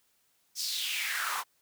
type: noise with high-pass filter sweep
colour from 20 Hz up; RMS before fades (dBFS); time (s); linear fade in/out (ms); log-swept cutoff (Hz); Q
pink; -33; 0.55-1.44; 50; 5700 to 940; 3.9
effects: white hiss -71 dBFS RMS until 1.61 s